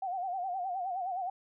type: tone with vibrato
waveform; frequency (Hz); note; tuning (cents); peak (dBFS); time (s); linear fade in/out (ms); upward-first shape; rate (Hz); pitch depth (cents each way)
sine; 740; F#5; 0; -32; 0.02-1.3; 5; sine; 9.6; 97
effects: none